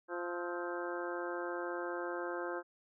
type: harmonic tone with a mistuned harmonic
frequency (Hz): 174.61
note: F3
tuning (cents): 0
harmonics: 2 / 3 / 4 / 5 / 6 / 7 / 8 / 9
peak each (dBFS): -40 / -42 / -47 / -48 / -47 / -48 / -50 / -45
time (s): 0.08-2.63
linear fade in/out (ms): 50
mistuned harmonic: 7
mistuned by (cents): +78
effects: none